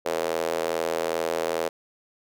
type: tone with high-pass filter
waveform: square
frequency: 41.2 Hz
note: E1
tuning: in tune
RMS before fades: -27 dBFS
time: 0.05-1.69 s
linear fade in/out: 10 ms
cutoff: 500 Hz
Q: 3.3
effects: none